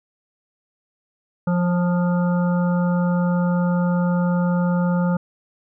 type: harmonic tone with a mistuned harmonic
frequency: 176 Hz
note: F3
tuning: 14 cents sharp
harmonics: 1 / 3 / 5 / 7 / 8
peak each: -17 / -27 / -31 / -34 / -35 dBFS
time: 1.47-5.17 s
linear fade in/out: 5 ms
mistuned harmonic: 3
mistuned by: +16 cents
effects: none